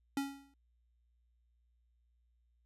square tone with exponential decay, 277.2 Hz, C#4, in tune, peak -31 dBFS, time 0.17-0.54 s, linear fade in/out 2 ms, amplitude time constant 80 ms, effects added 59 Hz sine -70 dBFS peak until 2.65 s + resampled to 32000 Hz

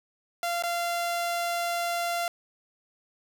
sawtooth tone with dropouts, 690 Hz, F5, 21 cents flat, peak -23 dBFS, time 0.43-2.28 s, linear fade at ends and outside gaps 1 ms, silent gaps 0.624-0.636 s, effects none

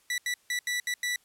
sawtooth tone bursts at uneven times, 1963 Hz, B6, 11 cents flat, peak -24 dBFS, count 6, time 0.1-0.18 / 0.26-0.34 / 0.5-0.59 / 0.67-0.8 / 0.87-0.94 / 1.03-1.16 s, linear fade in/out 2 ms, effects white hiss -65 dBFS RMS until 1.24 s + low-pass 12000 Hz 12 dB/octave

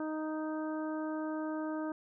harmonic tone, 311.1 Hz, D#4, in tune, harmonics 1 / 2 / 3 / 4 / 5, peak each -35 / -41 / -45 / -47 / -49 dBFS, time 0-1.92 s, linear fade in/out 2 ms, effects none

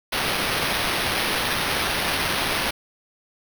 white noise with sample-and-hold, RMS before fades -24 dBFS, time 0.12-2.71 s, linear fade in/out 10 ms, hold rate 7350 Hz, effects none

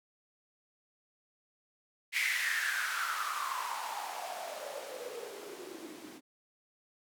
blue noise with band-pass filter sweep, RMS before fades -37 dBFS, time 2.12-6.21 s, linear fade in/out 50 ms, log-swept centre 2200 to 270 Hz, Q 7.3, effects none

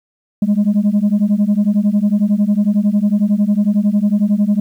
sine beating tone pair, 201 / 212 Hz, G3 / G#3, +44 / +36 cents, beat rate 11 Hz, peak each -12 dBFS, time 0.42-4.6 s, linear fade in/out 5 ms, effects tanh soft clip ceiling -8 dBFS + 8-bit

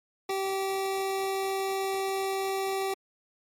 25% pulse tone, 386.9 Hz, G4, 23 cents flat, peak -24 dBFS, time 0.29-2.94 s, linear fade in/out 5 ms, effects MP3 64 kbps

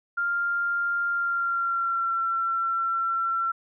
sine tone with pitch glide, 1396.9 to 1353.2 Hz, F6 to E6, 0 to +45 cents, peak -23 dBFS, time 0.17-3.52 s, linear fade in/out 10 ms, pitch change -55 cents, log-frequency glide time 1.09-2.21 s, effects none

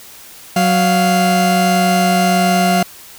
40% pulse tone pair together, 185 / 698.5 Hz, F#3 / F5, 0 / 0 cents, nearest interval octave + major seventh, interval 2300 cents, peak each -13 dBFS, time 0.56-2.83 s, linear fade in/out 5 ms, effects white hiss -38 dBFS RMS until 3.18 s

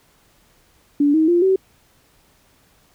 sine tone with pitch steps, 288.5 / 316.4 / 347.1 / 380.7 Hz, D4 / D#4 / F4 / F#4, -31 / +29 / -11 / +49 cents, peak -12 dBFS, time 1-1.56 s, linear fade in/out 5 ms, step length 140 ms, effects pink hiss -57 dBFS RMS until 2.94 s

